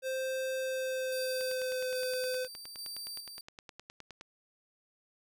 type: tone with pitch glide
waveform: square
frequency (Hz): 523.3 to 509.3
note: C5 to C5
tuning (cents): 0 to -47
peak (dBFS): -33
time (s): 0.02-2.48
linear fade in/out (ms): 50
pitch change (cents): -47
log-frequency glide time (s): 0.55-2
type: tone with tremolo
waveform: sawtooth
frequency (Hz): 4659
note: D8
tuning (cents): -15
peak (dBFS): -37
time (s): 1.12-3.41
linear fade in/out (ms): 2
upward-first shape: square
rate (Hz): 1.2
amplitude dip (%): 45
type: click train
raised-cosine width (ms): 0.2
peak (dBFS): -29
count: 28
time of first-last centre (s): 1.41-4.211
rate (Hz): 9.64
effects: none